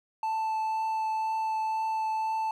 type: tone with vibrato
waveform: triangle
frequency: 880 Hz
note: A5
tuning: in tune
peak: -25 dBFS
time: 0.23-2.51 s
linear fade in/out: 2 ms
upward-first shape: triangle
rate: 2 Hz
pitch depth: 9 cents each way
effects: none